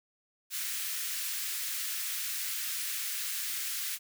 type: high-pass noise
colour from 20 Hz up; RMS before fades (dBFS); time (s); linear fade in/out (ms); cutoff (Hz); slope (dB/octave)
white; -35; 0.5-3.99; 50; 1500; 24
effects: none